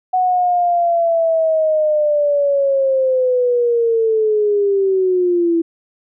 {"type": "linear sweep", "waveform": "sine", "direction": "down", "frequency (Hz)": [742, 330], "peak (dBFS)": -12, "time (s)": [0.13, 5.62], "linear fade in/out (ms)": 10, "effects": []}